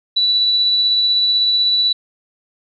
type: tone with tremolo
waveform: sine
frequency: 3951 Hz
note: B7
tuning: in tune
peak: -11 dBFS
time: 0.16-1.93 s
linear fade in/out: 10 ms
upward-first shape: triangle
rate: 16 Hz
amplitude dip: 25%
effects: none